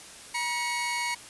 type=tone pair together; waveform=sawtooth; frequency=956.1 / 2217 Hz; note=A#5 / C#7; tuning=+44 / 0 cents; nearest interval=octave + minor third; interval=1456 cents; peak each=-27 / -27 dBFS; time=0.34-1.15 s; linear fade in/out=10 ms; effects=white hiss -46 dBFS RMS until 1.29 s + resampled to 24000 Hz